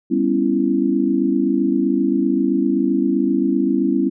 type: chord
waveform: sine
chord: C# half-diminished seventh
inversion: second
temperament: just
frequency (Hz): 199.57 / 249.5 / 277.2 / 332.6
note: G3 / B3 / C#4 / E4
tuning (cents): +31 / +18 / 0 / +16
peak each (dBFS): -22 / -21 / -19 / -20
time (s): 0.1-4.1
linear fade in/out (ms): 20
effects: none